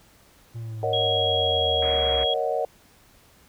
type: linear sweep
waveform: triangle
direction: down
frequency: 116.54 to 68 Hz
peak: -29 dBFS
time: 0.54-2.26 s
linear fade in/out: 20 ms
type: chord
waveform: sine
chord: D# minor seventh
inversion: second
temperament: equal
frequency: 466.2 / 554.4 / 622.3 / 740 Hz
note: A#4 / C#5 / D#5 / F#5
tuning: 0 / 0 / 0 / 0 cents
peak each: -28 dBFS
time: 0.83-2.65 s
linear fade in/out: 2 ms
type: tone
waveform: sine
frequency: 3300 Hz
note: G#7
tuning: 12 cents flat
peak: -23 dBFS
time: 0.93-2.34 s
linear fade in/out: 5 ms
type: low-pass noise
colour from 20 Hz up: white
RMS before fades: -37 dBFS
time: 1.82-2.24 s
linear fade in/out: 5 ms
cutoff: 2400 Hz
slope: 96 dB/octave
effects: pink hiss -56 dBFS RMS until 3.48 s